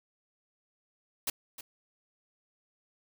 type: noise with echo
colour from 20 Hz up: white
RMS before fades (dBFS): -31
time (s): 1.27-1.3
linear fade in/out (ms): 5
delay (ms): 310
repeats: 1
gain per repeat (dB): -13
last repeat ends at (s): 1.61
effects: none